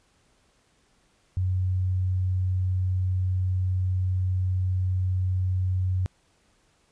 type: tone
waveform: sine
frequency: 92.5 Hz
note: F#2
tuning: in tune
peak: -22 dBFS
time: 1.37-6.06 s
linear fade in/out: 0 ms
effects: pink hiss -65 dBFS RMS until 6.91 s + resampled to 22050 Hz